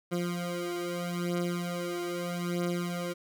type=beating tone pair; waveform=20% pulse; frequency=174.61 / 175.4 Hz; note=F3 / F3; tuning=0 / +8 cents; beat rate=0.79 Hz; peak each=-28 / -30 dBFS; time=0.11-3.14 s; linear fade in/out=20 ms; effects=none